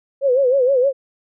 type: tone with vibrato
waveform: sine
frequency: 523.3 Hz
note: C5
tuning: in tune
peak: -12 dBFS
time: 0.21-0.93 s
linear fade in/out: 50 ms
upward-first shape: sine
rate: 6.4 Hz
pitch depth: 120 cents each way
effects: none